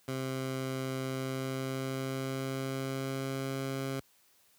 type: tone with pitch glide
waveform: 15% pulse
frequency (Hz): 131.9 to 134.83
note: C3 to C#3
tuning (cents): +14 to -48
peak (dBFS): -27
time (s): 0.08-4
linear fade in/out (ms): 2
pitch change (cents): +38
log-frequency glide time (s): 1.05-3.55
effects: white hiss -66 dBFS RMS until 4.58 s + high-pass 60 Hz 12 dB/octave